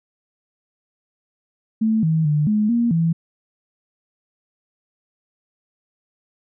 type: tone with pitch steps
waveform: sine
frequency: 220.4 / 159.7 / 149.4 / 211.8 / 235.8 / 165.1 Hz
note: A3 / D#3 / D3 / G#3 / A#3 / E3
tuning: +3 / +45 / +30 / +34 / +20 / +3 cents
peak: -15 dBFS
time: 1.81-3.13 s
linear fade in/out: 10 ms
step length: 220 ms
effects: none